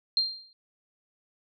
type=tone with exponential decay; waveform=sine; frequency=4186 Hz; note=C8; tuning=in tune; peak=-19 dBFS; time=0.17-0.53 s; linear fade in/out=1 ms; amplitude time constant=77 ms; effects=none